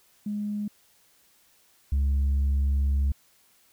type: tone pair in turn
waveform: sine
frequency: 207.7 / 69.31 Hz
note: G#3 / C#2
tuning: 0 / 0 cents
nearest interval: octave + perfect fifth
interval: 1900 cents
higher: first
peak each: -27 / -18 dBFS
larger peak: second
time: 0.26-0.68 / 1.92-3.12 s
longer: second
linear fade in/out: 5 ms
effects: tanh soft clip ceiling -20 dBFS + white hiss -62 dBFS RMS until 3.72 s